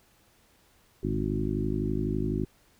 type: harmonic tone with a mistuned harmonic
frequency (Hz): 51.91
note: G#1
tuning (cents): 0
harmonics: 1 / 2 / 3 / 4 / 5 / 6 / 7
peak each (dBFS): -34 / -34 / -34 / -34 / -34 / -34 / -34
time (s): 1.03-2.45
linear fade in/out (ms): 5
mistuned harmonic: 2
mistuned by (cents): +71
effects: pink hiss -63 dBFS RMS until 2.79 s

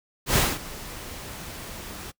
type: noise with ADSR envelope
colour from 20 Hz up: pink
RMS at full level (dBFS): -19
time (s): 0.26-2.12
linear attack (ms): 100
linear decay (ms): 220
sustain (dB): -19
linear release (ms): 24
effects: noise-tail reverb RT60 0.1 s tail -22 dB re dry

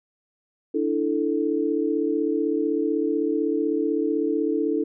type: chord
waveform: sine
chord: D suspended second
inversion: none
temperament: equal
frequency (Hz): 293.7 / 329.6 / 440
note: D4 / E4 / A4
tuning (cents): 0 / 0 / 0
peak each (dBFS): -25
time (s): 0.74-4.84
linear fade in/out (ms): 10
effects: none

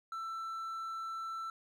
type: tone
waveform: triangle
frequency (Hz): 1333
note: E6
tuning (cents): +19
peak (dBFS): -36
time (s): 0.12-1.5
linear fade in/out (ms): 2
effects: none

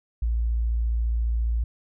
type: tone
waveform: sine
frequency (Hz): 57.3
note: A#1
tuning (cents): -29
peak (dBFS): -21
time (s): 0.22-1.64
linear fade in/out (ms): 5
effects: none

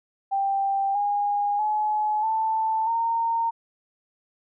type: tone with pitch steps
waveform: sine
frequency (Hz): 787 / 818.1 / 850.3 / 883.9 / 918.8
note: G5 / G#5 / G#5 / A5 / A#5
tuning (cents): +7 / -26 / +41 / +8 / -25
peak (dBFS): -21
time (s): 0.31-3.51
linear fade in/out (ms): 20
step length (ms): 640
effects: none

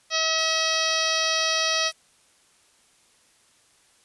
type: harmonic tone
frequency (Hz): 642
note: E5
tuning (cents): -46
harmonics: 1 / 2 / 3 / 4 / 5 / 6 / 7 / 8 / 9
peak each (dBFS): -30 / -30 / -30 / -30 / -30 / -30 / -30 / -30 / -30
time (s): 0.1-1.92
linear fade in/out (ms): 50
type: noise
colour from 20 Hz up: violet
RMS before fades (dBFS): -42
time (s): 0.38-1.93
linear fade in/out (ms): 5
effects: white hiss -60 dBFS RMS until 4.04 s + resampled to 24000 Hz

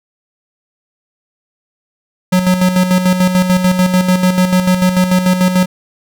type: tone with tremolo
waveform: square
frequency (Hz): 183.2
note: F#3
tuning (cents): -17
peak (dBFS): -8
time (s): 2.32-5.66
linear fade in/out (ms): 10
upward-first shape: square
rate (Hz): 6.8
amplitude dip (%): 55
effects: none

